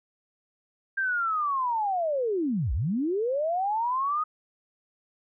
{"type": "linear two-way sweep", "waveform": "sine", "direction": "down then up", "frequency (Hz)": [1600, 51, 1261], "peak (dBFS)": -24, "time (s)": [0.97, 4.24], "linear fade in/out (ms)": 10, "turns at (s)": 2.73, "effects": []}